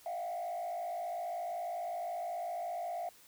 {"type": "tone with frequency modulation", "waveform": "sine", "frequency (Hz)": 698.5, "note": "F5", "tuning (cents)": 0, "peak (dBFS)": -34, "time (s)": [0.06, 3.09], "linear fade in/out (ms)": 2, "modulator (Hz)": 54.6, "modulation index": 1, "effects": ["tanh soft clip ceiling -33 dBFS", "white hiss -60 dBFS RMS until 3.27 s"]}